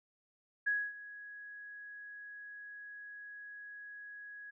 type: tone with ADSR envelope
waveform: sine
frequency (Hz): 1667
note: G#6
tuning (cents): +6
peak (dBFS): -28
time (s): 0.66-4.51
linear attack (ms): 15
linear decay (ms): 250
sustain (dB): -18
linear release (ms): 14
effects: none